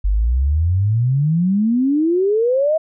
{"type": "exponential sweep", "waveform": "sine", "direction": "up", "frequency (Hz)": [46.75, 649], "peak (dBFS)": -13, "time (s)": [0.04, 2.78], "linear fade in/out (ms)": 10, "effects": []}